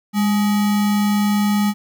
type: tone with sample-and-hold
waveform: sine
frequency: 205.2 Hz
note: G#3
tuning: 21 cents flat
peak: -14 dBFS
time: 0.13-1.74 s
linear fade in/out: 50 ms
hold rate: 1050 Hz
effects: none